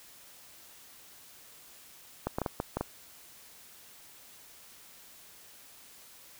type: clicks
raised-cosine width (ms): 1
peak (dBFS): -16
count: 7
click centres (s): 2.27 / 2.385 / 2.417 / 2.462 / 2.601 / 2.77 / 2.81
effects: white hiss -54 dBFS RMS until 6.39 s